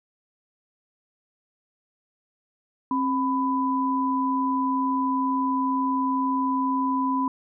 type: tone pair together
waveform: sine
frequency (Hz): 266.8 / 997.5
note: C4 / B5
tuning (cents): +34 / +17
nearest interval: octave + major seventh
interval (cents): 2283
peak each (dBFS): -24 / -24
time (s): 2.91-7.28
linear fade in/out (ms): 2
effects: none